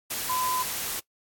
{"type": "tone in noise", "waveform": "sine", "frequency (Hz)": 1013, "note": "B5", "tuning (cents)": 44, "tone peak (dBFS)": -26, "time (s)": [0.29, 0.63], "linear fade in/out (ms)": 10, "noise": "white", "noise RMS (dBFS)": -31, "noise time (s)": [0.1, 1], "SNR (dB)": 2, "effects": ["noise-tail reverb RT60 0.1 s tail -21 dB re dry", "AAC 64 kbps"]}